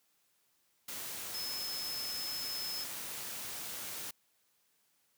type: tone in noise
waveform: sine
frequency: 5190 Hz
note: E8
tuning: 28 cents flat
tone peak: -38 dBFS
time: 1.34-2.84 s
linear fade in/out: 5 ms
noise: white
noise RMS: -42 dBFS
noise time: 0.88-4.11 s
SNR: +1 dB
effects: white hiss -74 dBFS RMS until 5.17 s + high-pass 80 Hz 12 dB/octave